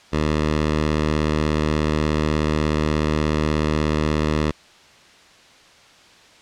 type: tone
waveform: 10% pulse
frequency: 76.6 Hz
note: D#2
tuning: 27 cents flat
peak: -10 dBFS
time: 0.12-4.52 s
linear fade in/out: 20 ms
effects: white hiss -49 dBFS RMS until 6.41 s + low-pass 5000 Hz 12 dB/octave